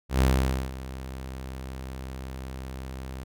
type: tone with ADSR envelope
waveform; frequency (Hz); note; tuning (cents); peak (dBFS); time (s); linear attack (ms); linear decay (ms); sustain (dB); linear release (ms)
sawtooth; 65.41; C2; 0; -14; 0.09-3.24; 120; 500; -17; 11
effects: none